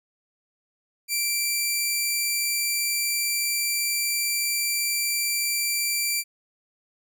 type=tone; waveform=10% pulse; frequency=2349 Hz; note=D7; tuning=in tune; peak=-14 dBFS; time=1.08-6.24 s; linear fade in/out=50 ms; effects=none